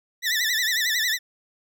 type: tone with vibrato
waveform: 20% pulse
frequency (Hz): 1864.7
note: A#6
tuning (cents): 0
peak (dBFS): -16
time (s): 0.22-1.19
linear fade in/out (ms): 50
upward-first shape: sine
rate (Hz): 11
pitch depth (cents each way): 130
effects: none